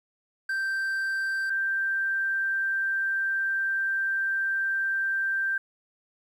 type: tone pair in turn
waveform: triangle / sine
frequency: 1566 / 1572.4 Hz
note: G6 / G6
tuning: -2 / +5 cents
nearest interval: unison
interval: 7 cents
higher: second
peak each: -24 dBFS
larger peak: neither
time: 0.49-1.5 / 1.5-5.58 s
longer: second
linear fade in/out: 5 ms
effects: 10-bit